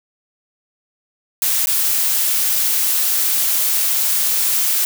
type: noise with dropouts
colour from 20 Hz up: blue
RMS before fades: -17 dBFS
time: 1.42-4.85 s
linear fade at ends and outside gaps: 1 ms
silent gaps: 1.658-1.671 s
effects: none